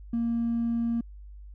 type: tone with hard clipping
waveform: sine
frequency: 232.8 Hz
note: A#3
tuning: 2 cents flat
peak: -25 dBFS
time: 0.13-1.01 s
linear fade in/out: 5 ms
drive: 1 dB
effects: added 50 Hz sine -42 dBFS peak until 1.54 s